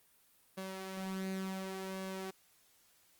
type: tone with flanger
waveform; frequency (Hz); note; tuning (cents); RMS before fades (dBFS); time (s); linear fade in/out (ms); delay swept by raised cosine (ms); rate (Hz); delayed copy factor
sawtooth; 190.2; F#3; +48; -41; 0.57-2.31; 10; 1.8 to 4.8; 0.69; +0.5
effects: white hiss -68 dBFS RMS until 3.19 s + Opus 32 kbps